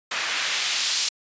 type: noise with band-pass filter sweep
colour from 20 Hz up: white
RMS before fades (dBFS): -25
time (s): 0.11-1.09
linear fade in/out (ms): 5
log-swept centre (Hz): 1600 to 5000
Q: 1
effects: resampled to 16000 Hz